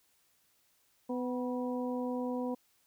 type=harmonic tone with a mistuned harmonic; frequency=249.8 Hz; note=B3; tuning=20 cents sharp; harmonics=1 / 2 / 3 / 4; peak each=-34 / -37 / -45 / -44 dBFS; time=1.09-2.55 s; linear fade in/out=10 ms; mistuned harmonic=4; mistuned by=-45 cents; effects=white hiss -71 dBFS RMS until 2.86 s